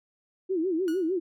sine tone with vibrato, 349.2 Hz, F4, in tune, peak -24 dBFS, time 0.49-1.2 s, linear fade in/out 20 ms, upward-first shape sine, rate 6.6 Hz, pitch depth 180 cents each way
sawtooth tone with exponential decay, 1454 Hz, F#6, 31 cents flat, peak -34 dBFS, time 0.88-1.14 s, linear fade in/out 0 ms, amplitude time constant 55 ms
effects none

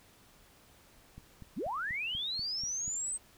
click train, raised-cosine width 5 ms, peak -35 dBFS, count 8, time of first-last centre 1.18-2.879 s, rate 4.12 Hz
sine linear sweep, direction up, 130.81 to 8372 Hz, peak -33 dBFS, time 1.56-3.18 s, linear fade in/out 20 ms
effects pink hiss -61 dBFS RMS until 3.37 s

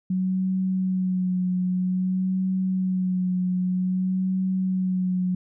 sine tone with vibrato, 185 Hz, F#3, in tune, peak -21 dBFS, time 0.1-5.35 s, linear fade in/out 5 ms, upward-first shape sine, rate 0.52 Hz, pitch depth 26 cents each way, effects none

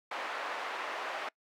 pink band-pass noise, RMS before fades -38 dBFS, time 0.11-1.29 s, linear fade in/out 5 ms, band 720 to 2000 Hz, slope 12 dB/octave, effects noise-tail reverb RT60 0.1 s tail -24 dB re dry + high-pass 300 Hz 12 dB/octave

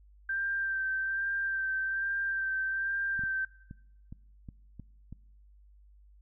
sine tone with vibrato, 1571 Hz, G6, 3 cents sharp, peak -29 dBFS, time 0.29-3.45 s, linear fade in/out 5 ms, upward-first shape sine, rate 1.2 Hz, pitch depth 20 cents each way
clicks, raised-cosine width 5 ms, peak -31 dBFS, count 7, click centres 3.193 / 3.237 / 3.711 / 4.125 / 4.488 / 4.797 / 5.126 s
effects noise-tail reverb RT60 1.0 s tail -23 dB re dry + added 50 Hz sine -55 dBFS peak until 6.21 s

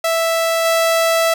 sawtooth tone with level steps, 659.3 Hz, E5, in tune, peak -11 / -9 dBFS, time 0.04-1.34 s, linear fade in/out 5 ms, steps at 0.64 s, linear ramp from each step 20 ms, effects none

